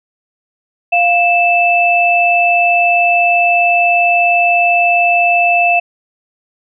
sine tone pair together, 698.5 / 2637 Hz, F5 / E7, 0 / 0 cents, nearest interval octave + major seventh, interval 2300 cents, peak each -11 dBFS, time 0.92-5.8 s, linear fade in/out 10 ms, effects none

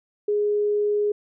sine tone, 415.3 Hz, G#4, in tune, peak -19 dBFS, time 0.28-1.12 s, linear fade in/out 5 ms, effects none

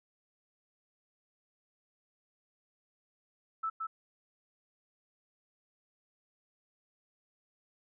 sine tone with echo, 1314 Hz, E6, 6 cents flat, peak -31 dBFS, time 3.63-3.7 s, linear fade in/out 10 ms, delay 170 ms, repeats 1, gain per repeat -3 dB, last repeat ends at 3.87 s, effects none

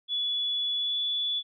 sine tone with pitch glide, 3418 to 3440 Hz, G#7 to A7, +49 to -40 cents, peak -26 dBFS, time 0.08-1.43 s, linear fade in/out 50 ms, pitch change +11 cents, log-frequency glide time 0.78-0.98 s, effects none

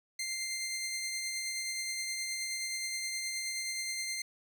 15% pulse tone with tremolo, 2093 Hz, C7, in tune, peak -27 dBFS, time 0.19-4.22 s, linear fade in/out 5 ms, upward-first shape triangle, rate 9.5 Hz, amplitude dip 30%, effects none

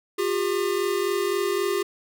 square tone pair together, 357.9 / 401.7 Hz, F4 / G4, +42 / +42 cents, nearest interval major second, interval 200 cents, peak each -27 / -25 dBFS, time 0.18-1.83 s, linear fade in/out 10 ms, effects none

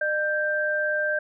sine tone pair together, 604.8 / 1574 Hz, D#5 / G6, -49 / +7 cents, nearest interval octave + perfect fourth, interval 1656 cents, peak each -26 / -24 dBFS, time 0.01-1.19 s, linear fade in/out 5 ms, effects none

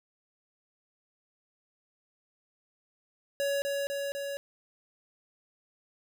square tone with echo, 561 Hz, C#5, 21 cents sharp, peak -28 dBFS, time 3.4-3.62 s, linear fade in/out 0 ms, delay 250 ms, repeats 3, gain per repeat -2 dB, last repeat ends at 4.37 s, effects none

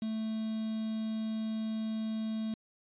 triangle tone with quantisation, 220 Hz, A3, in tune, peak -30 dBFS, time 0.02-2.54 s, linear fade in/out 2 ms, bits 8, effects resampled to 8000 Hz

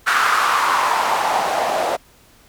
white noise with band-pass filter sweep, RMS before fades -18 dBFS, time 0.06-1.97 s, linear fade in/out 20 ms, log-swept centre 1400 to 630 Hz, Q 3.9, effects pink hiss -51 dBFS RMS until 2.48 s

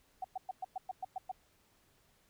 sine tone bursts, 752 Hz, F#5, 28 cents sharp, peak -35 dBFS, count 9, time 0.22-1.316 s, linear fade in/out 5 ms, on 24 ms, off 110 ms, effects pink hiss -70 dBFS RMS until 2.29 s

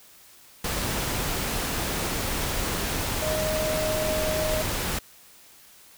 sine tone in noise, 622.3 Hz, D#5, in tune, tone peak -26 dBFS, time 3.22-4.62 s, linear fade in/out 5 ms, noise pink, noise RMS -28 dBFS, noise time 0.64-4.99 s, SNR -1 dB, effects white hiss -52 dBFS RMS until 5.97 s

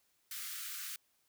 white high-pass noise, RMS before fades -43 dBFS, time 0.31-0.96 s, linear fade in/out 2 ms, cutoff 1200 Hz, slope 96 dB/octave, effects white hiss -75 dBFS RMS until 1.28 s

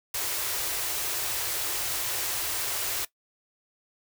white band-stop noise, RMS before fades -30 dBFS, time 0.14-3.05 s, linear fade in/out 5 ms, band 140 to 300 Hz, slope 96 dB/octave, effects noise-tail reverb RT60 0.1 s tail -18 dB re dry

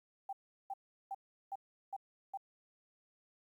sine tone bursts, 784 Hz, G5, in tune, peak -38 dBFS, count 6, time 0.29-2.374 s, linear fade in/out 5 ms, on 39 ms, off 370 ms, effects 12-bit

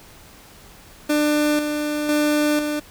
30% pulse tone with tremolo, 298.1 Hz, D4, 26 cents sharp, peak -14 dBFS, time 1.09-2.8 s, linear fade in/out 10 ms, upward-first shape square, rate 1 Hz, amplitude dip 45%, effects pink hiss -46 dBFS RMS until 2.9 s

